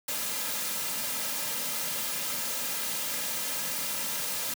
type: noise with comb filter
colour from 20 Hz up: white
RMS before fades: -32 dBFS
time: 0.08-4.54 s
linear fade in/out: 5 ms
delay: 2.7 ms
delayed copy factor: -0.6
effects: high-pass 150 Hz 12 dB/octave